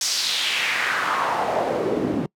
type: noise with band-pass filter sweep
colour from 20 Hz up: pink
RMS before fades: -23 dBFS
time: 0.01-2.26 s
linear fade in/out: 2 ms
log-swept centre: 6000 to 240 Hz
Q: 2.4
effects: noise-tail reverb RT60 0.1 s tail -25 dB re dry + high-pass 100 Hz 12 dB/octave